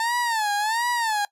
30% pulse tone with vibrato, 891 Hz, A5, 22 cents sharp, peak -19 dBFS, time 0-1.25 s, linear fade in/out 2 ms, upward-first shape sine, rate 1.4 Hz, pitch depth 150 cents each way, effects noise-tail reverb RT60 0.1 s tail -20 dB re dry + low-pass 12000 Hz 12 dB/octave

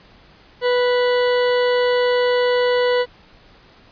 40% pulse tone, 492.8 Hz, B4, 4 cents flat, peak -14 dBFS, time 0.61-3.06 s, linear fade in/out 50 ms, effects pink hiss -49 dBFS RMS until 3.91 s + resampled to 11025 Hz

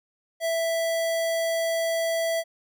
square tone, 660 Hz, E5, 2 cents sharp, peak -24 dBFS, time 0.4-2.44 s, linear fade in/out 50 ms, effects none

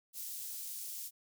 white high-pass noise, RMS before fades -43 dBFS, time 0.13-1.11 s, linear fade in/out 50 ms, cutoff 5700 Hz, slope 12 dB/octave, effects none

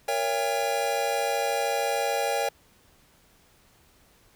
square chord, A# diminished seventh, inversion none, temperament just, 466.2 / 559.4 / 671.3 / 805.5 Hz, A#4 / C#5 / E5 / G5, 0 / +16 / +31 / +47 cents, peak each -32 / -30 / -34 / -29 dBFS, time 0.08-2.49 s, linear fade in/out 5 ms, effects pink hiss -60 dBFS RMS until 4.35 s

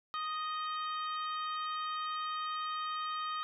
harmonic tone, 622.3 Hz, D#5, in tune, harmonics 2 / 3 / 4 / 5 / 6 / 7, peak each -35 / -48 / -52 / -47 / -49 / -53 dBFS, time 0.14-3.43 s, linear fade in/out 0 ms, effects none

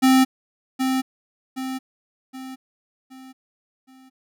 square tone with echo, 261.6 Hz, C4, in tune, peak -13 dBFS, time 0.02-0.25 s, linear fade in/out 20 ms, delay 770 ms, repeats 5, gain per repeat -7 dB, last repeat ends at 4.1 s, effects none

